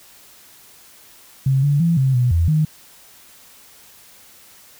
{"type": "tone with pitch steps", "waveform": "sine", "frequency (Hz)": [134.3, 143.7, 168.2, 132.9, 123.7, 83.8, 154.7], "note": ["C3", "D3", "E3", "C3", "B2", "E2", "D#3"], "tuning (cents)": [46, -37, 35, 27, 3, 29, -10], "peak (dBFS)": -13, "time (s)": [1.46, 2.65], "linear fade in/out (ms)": 5, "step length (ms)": 170, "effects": ["white hiss -47 dBFS RMS until 4.79 s"]}